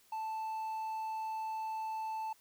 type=tone; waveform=triangle; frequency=880 Hz; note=A5; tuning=in tune; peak=-34 dBFS; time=0.12-2.33 s; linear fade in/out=5 ms; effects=white hiss -66 dBFS RMS until 2.4 s